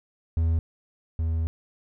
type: tone pair in turn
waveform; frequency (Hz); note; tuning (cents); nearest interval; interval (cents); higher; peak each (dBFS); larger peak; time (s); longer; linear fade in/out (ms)
triangle; 81.8 / 81.28; E2 / E2; -13 / -24; unison; 11; first; -18 / -21; first; 0.37-0.59 / 1.19-1.47; second; 0
effects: none